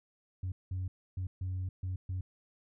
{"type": "tone bursts at uneven times", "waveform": "sine", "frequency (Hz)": 92.5, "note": "F#2", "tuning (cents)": 0, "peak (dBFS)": -31, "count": 6, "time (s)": [[0.43, 0.52], [0.71, 0.88], [1.17, 1.27], [1.41, 1.69], [1.83, 1.96], [2.09, 2.21]], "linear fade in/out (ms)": 5, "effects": ["tanh soft clip ceiling -31 dBFS"]}